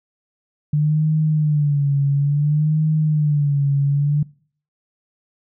sine tone with vibrato, 147.8 Hz, D3, 11 cents sharp, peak -14 dBFS, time 0.73-4.23 s, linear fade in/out 5 ms, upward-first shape sine, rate 0.58 Hz, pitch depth 91 cents each way, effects noise-tail reverb RT60 0.5 s tail -23 dB re dry

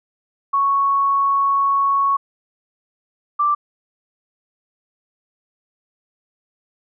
sine tone pair in turn, 1108.7 / 1174.6 Hz, C#6 / D6, 0 / 0 cents, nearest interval minor second, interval 100 cents, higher second, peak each -14 / -14 dBFS, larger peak neither, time 0.53-2.17 / 3.39-3.55 s, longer first, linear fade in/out 10 ms, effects none

